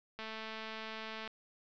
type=click train; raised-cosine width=0.3 ms; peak=-28 dBFS; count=240; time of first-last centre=0.19-1.276 s; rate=220 Hz; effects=resampled to 16000 Hz